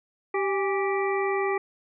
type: harmonic tone with a mistuned harmonic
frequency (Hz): 390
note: G4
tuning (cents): -9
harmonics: 1 / 2 / 3 / 5 / 6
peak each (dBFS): -25 / -31 / -32 / -33 / -36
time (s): 0.34-1.58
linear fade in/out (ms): 5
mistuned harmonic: 2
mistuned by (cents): +74
effects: none